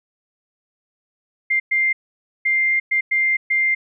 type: tone bursts at uneven times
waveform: sine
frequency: 2101 Hz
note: C7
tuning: 7 cents sharp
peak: -15 dBFS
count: 6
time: 1.5-1.6 / 1.71-1.93 / 2.45-2.8 / 2.91-3.01 / 3.11-3.37 / 3.5-3.75 s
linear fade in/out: 10 ms
effects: none